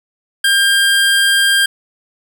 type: tone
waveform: 25% pulse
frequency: 1599 Hz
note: G6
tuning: 34 cents sharp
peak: -6 dBFS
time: 0.44-1.66 s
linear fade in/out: 5 ms
effects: none